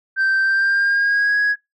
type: tone with pitch glide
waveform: sine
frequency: 1561 to 1663.4 Hz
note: G6 to G#6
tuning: -8 to +2 cents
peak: -12 dBFS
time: 0.16-1.56 s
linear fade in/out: 50 ms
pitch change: +110 cents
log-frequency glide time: 0.42-1.38 s
effects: noise-tail reverb RT60 0.2 s tail -24 dB re dry + tanh soft clip ceiling -13 dBFS